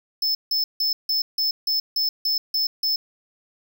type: tone bursts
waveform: square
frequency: 5250 Hz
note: E8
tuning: 8 cents flat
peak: -20 dBFS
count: 10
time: 0.22-2.96 s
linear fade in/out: 5 ms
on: 130 ms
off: 160 ms
effects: none